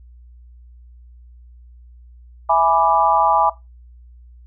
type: chord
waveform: sine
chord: E dominant seventh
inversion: none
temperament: equal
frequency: 659.3 / 830.6 / 987.8 / 1174.7 Hz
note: E5 / G#5 / B5 / D6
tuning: 0 / 0 / 0 / 0 cents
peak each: -19 / -16 / -18 / -19 dBFS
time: 2.49-3.5 s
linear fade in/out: 10 ms
effects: noise-tail reverb RT60 0.2 s tail -17 dB re dry + added 60 Hz sine -41 dBFS peak until 4.46 s